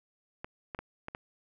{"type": "clicks", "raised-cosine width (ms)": 0.5, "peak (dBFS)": -23, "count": 5, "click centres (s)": [0.445, 0.748, 0.79, 1.084, 1.149], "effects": []}